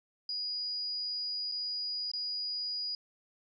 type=tone with dropouts; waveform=sine; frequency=4901 Hz; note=D#8; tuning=27 cents flat; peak=-33 dBFS; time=0.29-2.95 s; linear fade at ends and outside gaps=2 ms; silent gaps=1.516-1.52 / 2.116-2.135 s; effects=none